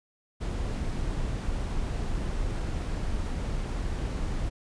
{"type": "noise", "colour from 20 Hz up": "brown", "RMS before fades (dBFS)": -30, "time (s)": [0.4, 4.5], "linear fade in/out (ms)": 20, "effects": ["resampled to 22050 Hz"]}